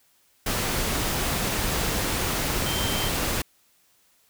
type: tone in noise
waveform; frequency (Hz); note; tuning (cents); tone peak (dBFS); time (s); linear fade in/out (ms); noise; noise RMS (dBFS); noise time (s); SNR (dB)
sine; 3136; G7; 0; -31; 2.66-3.09; 5; pink; -26; 0.46-3.42; -8
effects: white hiss -63 dBFS RMS until 4.29 s